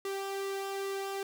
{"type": "tone with flanger", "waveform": "sawtooth", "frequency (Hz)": 392, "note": "G4", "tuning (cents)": 0, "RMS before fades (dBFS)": -36, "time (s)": [0.05, 1.23], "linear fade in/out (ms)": 2, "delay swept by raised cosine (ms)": [1.3, 2.09], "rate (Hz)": 2.4, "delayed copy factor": -0.5, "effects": []}